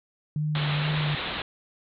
sine tone with vibrato, 149.9 Hz, D3, 36 cents sharp, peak -24 dBFS, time 0.36-1.15 s, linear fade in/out 2 ms, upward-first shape sine, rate 2.2 Hz, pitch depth 28 cents each way
white low-pass noise, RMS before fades -32 dBFS, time 0.55-1.42 s, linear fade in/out 2 ms, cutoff 4000 Hz, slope 96 dB/octave
effects none

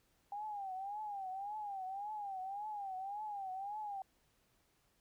sine tone with vibrato, 800 Hz, G5, 35 cents sharp, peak -40 dBFS, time 0.32-4.02 s, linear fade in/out 2 ms, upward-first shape triangle, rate 1.8 Hz, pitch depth 140 cents each way, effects pink hiss -75 dBFS RMS until 5 s

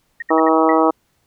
sine tone bursts, 1864.7 Hz, A#6, in tune, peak -23 dBFS, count 4, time 0.2-0.487 s, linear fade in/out 5 ms, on 23 ms, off 65 ms
harmonic tone, 160 Hz, D#3, 49 cents sharp, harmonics 2 / 3 / 4 / 5 / 6 / 7 / 8, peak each -16 / -18 / -19 / -20 / -21 / -21 / -22 dBFS, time 0.3-0.91 s, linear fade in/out 10 ms
sine tone with exponential decay, 1954 Hz, B6, 19 cents flat, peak -19 dBFS, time 0.69-0.83 s, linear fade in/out 2 ms, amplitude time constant 29 ms
effects pink hiss -64 dBFS RMS until 1.26 s

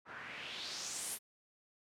white noise with low-pass filter sweep, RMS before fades -44 dBFS, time 0.05-1.19 s, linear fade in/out 50 ms, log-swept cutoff 1300 to 12000 Hz, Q 2.9, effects high-pass 100 Hz 12 dB/octave

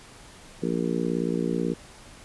harmonic tone, 58.27 Hz, A#1, in tune, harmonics 3 / 4 / 5 / 6 / 7 / 8, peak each -29 / -30 / -31 / -32 / -32 / -33 dBFS, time 0.62-1.74 s, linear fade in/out 10 ms, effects pink hiss -48 dBFS RMS until 2.24 s + resampled to 24000 Hz

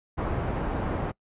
pink low-pass noise, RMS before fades -29 dBFS, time 0.17-1.12 s, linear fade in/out 20 ms, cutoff 1100 Hz, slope 12 dB/octave, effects noise-tail reverb RT60 0.1 s tail -23 dB re dry + resampled to 8000 Hz

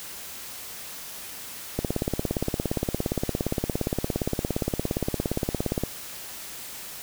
click train, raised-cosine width 2 ms, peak -11 dBFS, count 71, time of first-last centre 1.79-5.836 s, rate 17.3 Hz, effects white hiss -39 dBFS RMS until 7.02 s

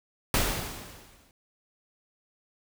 pink noise with exponential decay, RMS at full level -23 dBFS, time 0.34-1.31 s, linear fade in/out 1 ms, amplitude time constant 210 ms, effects none

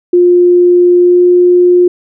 sine tone with pitch glide, 354.1 to 356.2 Hz, F4 to F4, +24 to +34 cents, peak -3 dBFS, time 0.13-1.88 s, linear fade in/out 5 ms, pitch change +10 cents, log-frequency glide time 1-1.22 s, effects none

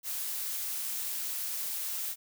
blue noise, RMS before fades -35 dBFS, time 0.03-2.16 s, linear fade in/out 50 ms, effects none

